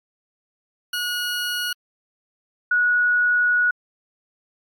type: tone pair in turn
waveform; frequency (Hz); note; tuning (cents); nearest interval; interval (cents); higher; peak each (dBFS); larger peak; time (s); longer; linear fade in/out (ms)
20% pulse / sine; 1451 / 1461.1; F#6 / F#6; -34 / -22; unison; 12; second; -18 / -15; second; 0.93-1.73 / 2.71-3.71; second; 5
effects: MP3 96 kbps